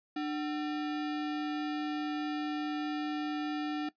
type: tone with sample-and-hold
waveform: sine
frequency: 299.2 Hz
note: D4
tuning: 32 cents sharp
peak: -31 dBFS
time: 0.16-3.89 s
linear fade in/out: 5 ms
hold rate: 1050 Hz
effects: noise-tail reverb RT60 0.1 s tail -18 dB re dry + resampled to 11025 Hz